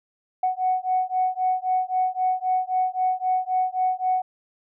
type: beating tone pair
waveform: sine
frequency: 740 / 743.8 Hz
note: F#5 / F#5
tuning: 0 / +9 cents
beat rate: 3.8 Hz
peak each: -23 dBFS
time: 0.43-4.22 s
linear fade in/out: 5 ms
effects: tanh soft clip ceiling -13 dBFS